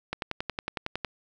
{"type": "click train", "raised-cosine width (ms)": 0.3, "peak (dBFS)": -14, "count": 11, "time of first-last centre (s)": [0.13, 1.047], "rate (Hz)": 10.9, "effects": []}